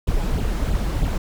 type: noise with flanger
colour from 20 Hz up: brown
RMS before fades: -21 dBFS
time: 0.07-1.18 s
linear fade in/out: 5 ms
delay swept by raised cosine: 0.24 to 6.14 ms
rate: 3.1 Hz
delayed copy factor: +0.75
effects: none